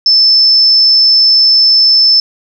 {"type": "tone", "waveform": "sine", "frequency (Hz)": 5274, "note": "E8", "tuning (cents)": 0, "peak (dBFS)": -4, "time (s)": [0.06, 2.2], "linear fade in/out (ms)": 2, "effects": ["7-bit"]}